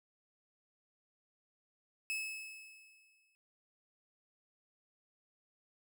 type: tone with exponential decay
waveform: 40% pulse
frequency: 2592 Hz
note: E7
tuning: 30 cents flat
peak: -33 dBFS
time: 2.1-3.35 s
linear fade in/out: 0 ms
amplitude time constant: 270 ms
effects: none